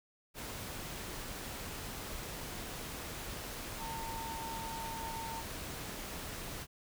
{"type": "tone in noise", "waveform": "sine", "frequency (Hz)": 906, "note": "A#5", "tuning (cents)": -50, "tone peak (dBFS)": -41, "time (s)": [3.78, 5.44], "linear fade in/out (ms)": 50, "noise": "pink", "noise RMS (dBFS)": -43, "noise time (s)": [0.34, 6.67], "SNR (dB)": -1, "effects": []}